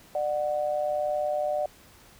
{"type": "tone pair together", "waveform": "sine", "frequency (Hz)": [597.5, 739], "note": ["D5", "F#5"], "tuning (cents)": [30, -2], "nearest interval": "major third", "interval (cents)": 368, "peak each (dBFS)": [-26, -30], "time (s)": [0.15, 1.66], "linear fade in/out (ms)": 2, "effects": ["pink hiss -54 dBFS RMS until 2.19 s"]}